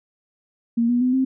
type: tone with pitch steps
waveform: sine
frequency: 233.1 / 242.6 / 252.4 / 262.7 Hz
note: A#3 / B3 / B3 / C4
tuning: 0 / -31 / +38 / +7 cents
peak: -16 dBFS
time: 0.77-1.25 s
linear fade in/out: 10 ms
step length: 120 ms
effects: none